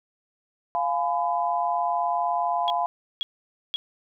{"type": "chord", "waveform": "sine", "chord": "F diminished", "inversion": "none", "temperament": "just", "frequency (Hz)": [698.5, 838.1, 1005.8], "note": ["F5", "Ab5", "Cb6"], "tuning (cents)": [0, 16, 31], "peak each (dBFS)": [-25, -28, -27], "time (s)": [0.75, 2.86], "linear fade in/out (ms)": 0}
{"type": "tone bursts", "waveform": "sine", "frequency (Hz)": 3306, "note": "G#7", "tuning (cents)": -9, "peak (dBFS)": -24, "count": 3, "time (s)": [2.68, 3.76], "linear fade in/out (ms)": 0, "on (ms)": 20, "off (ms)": 510}
{"effects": []}